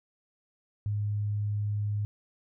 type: tone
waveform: sine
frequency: 103.83 Hz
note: G#2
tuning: in tune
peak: -27 dBFS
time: 0.86-2.05 s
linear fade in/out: 0 ms
effects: none